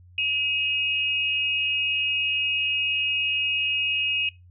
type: tone pair together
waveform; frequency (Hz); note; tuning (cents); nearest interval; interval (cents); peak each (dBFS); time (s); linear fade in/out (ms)
sine; 2543 / 2854; D#7 / F7; +37 / +37; major second; 200; -24 / -26; 0.18-4.29; 2
effects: noise-tail reverb RT60 0.2 s tail -19 dB re dry + added 89 Hz sine -48 dBFS peak until 4.5 s